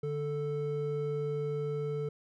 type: tone pair together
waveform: triangle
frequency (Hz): 146.83 / 440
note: D3 / A4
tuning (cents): 0 / 0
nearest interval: octave + perfect fifth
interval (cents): 1900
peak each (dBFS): -33 / -31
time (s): 0.03-2.09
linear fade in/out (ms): 5
effects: none